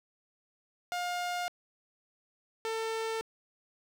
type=tone pair in turn; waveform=sawtooth; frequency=710 / 447.3 Hz; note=F5 / A4; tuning=+28 / +28 cents; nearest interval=minor sixth; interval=800 cents; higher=first; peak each=-28 dBFS; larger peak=neither; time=0.92-1.48 / 2.65-3.21 s; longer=neither; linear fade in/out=0 ms; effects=low-pass 8000 Hz 12 dB/octave + 9-bit